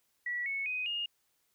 sine tone with pitch steps, 1942 / 2205 / 2504 / 2843 Hz, B6 / C#7 / D#7 / F7, -30 / -10 / +10 / +30 cents, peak -32 dBFS, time 0.26-1.06 s, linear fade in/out 5 ms, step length 200 ms, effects white hiss -75 dBFS RMS until 1.54 s

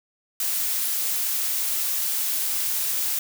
blue noise, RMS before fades -25 dBFS, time 0.4-3.19 s, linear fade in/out 2 ms, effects none

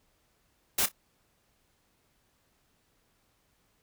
white noise with echo, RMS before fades -26 dBFS, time 0.78-0.86 s, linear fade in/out 5 ms, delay 29 ms, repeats 2, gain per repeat -15 dB, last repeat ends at 0.918 s, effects pink hiss -71 dBFS RMS until 3.82 s

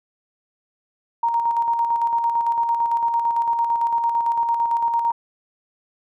sine tone with tremolo, 932.3 Hz, A#5, in tune, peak -16 dBFS, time 1.23-5.12 s, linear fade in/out 5 ms, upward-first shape square, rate 8.9 Hz, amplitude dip 40%, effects none

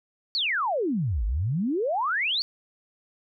sine exponential two-way sweep, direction down then up, 4636 to 48.3 to 4636 Hz, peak -23 dBFS, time 0.35-2.42 s, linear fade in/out 0 ms, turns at 1.25 s, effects none

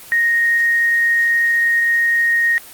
sine tone, 1864.7 Hz, A#6, in tune, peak -12 dBFS, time 0.12-2.58 s, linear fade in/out 0 ms, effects white hiss -38 dBFS RMS until 2.73 s + Opus 24 kbps

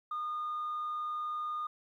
sine tone, 1222 Hz, D#6, 32 cents flat, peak -32 dBFS, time 0.11-1.67 s, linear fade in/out 5 ms, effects tanh soft clip ceiling -31 dBFS + 12-bit

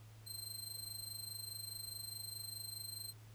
20% pulse tone with amplitude modulation, 4144 Hz, C8, 17 cents flat, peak -36 dBFS, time 0.26-3.13 s, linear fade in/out 20 ms, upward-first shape sine, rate 24.8 Hz, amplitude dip 75%, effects added 109 Hz sine -55 dBFS peak until 3.34 s + pink hiss -65 dBFS RMS until 3.34 s

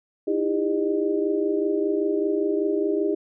sine tone cluster, 313.4 / 338.5 / 401.5 / 609 Hz, D#4 / E4 / G4 / D#5, +13 / +46 / +41 / -37 cents, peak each -26 / -28 / -23 / -32 dBFS, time 0.27-3.15 s, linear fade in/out 10 ms, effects none

